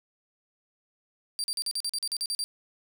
30% pulse tone bursts, 4699 Hz, D8, in tune, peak -25 dBFS, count 12, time 1.39-2.44 s, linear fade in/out 0 ms, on 49 ms, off 42 ms, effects none

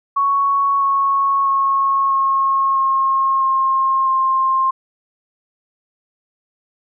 sine tone with pitch steps, 1111 / 1102.1 / 1093.2 / 1084.4 / 1075.6 / 1067 / 1058.4 Hz, C#6 / C#6 / C#6 / C#6 / C6 / C6 / C6, +4 / -10 / -24 / -38 / +47 / +34 / +20 cents, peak -13 dBFS, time 0.16-4.71 s, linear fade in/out 10 ms, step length 650 ms, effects none

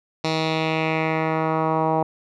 10% pulse tone with low-pass filter sweep, 159.2 Hz, D#3, 40 cents sharp, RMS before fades -22 dBFS, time 0.24-2.03 s, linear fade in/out 5 ms, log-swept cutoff 4700 to 850 Hz, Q 2.4, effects none

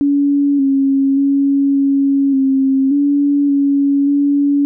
sine tone with pitch steps, 283.8 / 272.9 / 278.1 / 276.6 / 268.3 / 285.2 / 280.4 / 284.5 Hz, C#4 / C#4 / C#4 / C#4 / C4 / C#4 / C#4 / C#4, +41 / -27 / +6 / -4 / +44 / +49 / +20 / +45 cents, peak -10 dBFS, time 0.01-4.65 s, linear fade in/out 0 ms, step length 580 ms, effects none

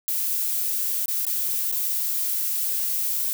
violet noise with dropouts, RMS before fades -25 dBFS, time 0.08-3.33 s, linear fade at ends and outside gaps 0 ms, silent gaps 1.058-1.082 / 1.252-1.267 / 1.715-1.725 s, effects none

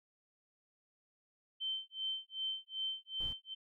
sine tone with tremolo, 3098 Hz, G7, 21 cents flat, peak -34 dBFS, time 1.6-3.55 s, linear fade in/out 20 ms, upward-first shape sine, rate 2.6 Hz, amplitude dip 100%
brown noise, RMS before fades -46 dBFS, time 3.2-3.33 s, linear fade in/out 5 ms
effects none

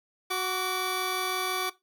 15% pulse tone pair together, 370 / 1155.8 Hz, F#4 / D6, 0 / -28 cents, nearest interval octave + minor sixth, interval 1972 cents, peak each -24 dBFS, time 0.3-1.7 s, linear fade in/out 10 ms, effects noise-tail reverb RT60 0.2 s tail -18 dB re dry

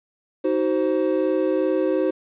triangle chord, C diminished, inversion first, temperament just, 314 / 376.7 / 523.3 Hz, Eb4 / Gb4 / C5, +16 / +31 / 0 cents, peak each -21 dBFS, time 0.44-2.11 s, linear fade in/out 10 ms, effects resampled to 8000 Hz + 9-bit

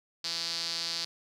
sawtooth tone with band-pass filter, 167.3 Hz, E3, 26 cents sharp, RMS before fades -34 dBFS, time 0.24-1.05 s, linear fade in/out 5 ms, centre 4600 Hz, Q 5.3, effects none

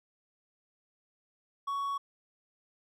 triangle tone, 1117 Hz, C#6, 13 cents sharp, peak -29 dBFS, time 1.67-1.98 s, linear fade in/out 10 ms, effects none

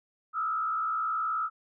sine tone with frequency modulation, 1300 Hz, E6, 24 cents flat, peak -27 dBFS, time 0.33-1.5 s, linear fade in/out 50 ms, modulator 59.5 Hz, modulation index 0.98, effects none

